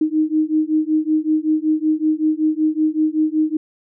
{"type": "beating tone pair", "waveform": "sine", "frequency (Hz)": [308.3, 313.6], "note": ["D#4", "D#4"], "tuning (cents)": [-16, 14], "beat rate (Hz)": 5.3, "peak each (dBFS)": -18, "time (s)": [0.01, 3.57], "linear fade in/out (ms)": 5, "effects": []}